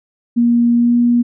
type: tone with pitch glide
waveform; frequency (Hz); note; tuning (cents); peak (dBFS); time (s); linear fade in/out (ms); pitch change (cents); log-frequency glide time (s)
sine; 237.1 to 239.7; A#3 to A#3; +30 to +48; -9; 0.36-1.23; 20; +18; 0.75-0.96
effects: none